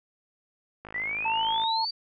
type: click train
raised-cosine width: 0.5 ms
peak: -26 dBFS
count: 43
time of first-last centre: 0.85-1.637 s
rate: 53.4 Hz
type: exponential sweep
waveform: sine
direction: up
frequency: 1924 to 4699 Hz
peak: -28 dBFS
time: 0.94-1.91 s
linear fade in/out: 10 ms
type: tone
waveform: sine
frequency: 897 Hz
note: A5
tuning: 33 cents sharp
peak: -25 dBFS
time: 1.25-1.85 s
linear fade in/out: 5 ms
effects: none